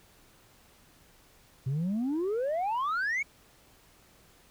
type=exponential sweep; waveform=sine; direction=up; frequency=125.3 to 2280 Hz; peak=-25 dBFS; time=1.66-3.23 s; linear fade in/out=10 ms; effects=tanh soft clip ceiling -26 dBFS + pink hiss -60 dBFS RMS until 4.5 s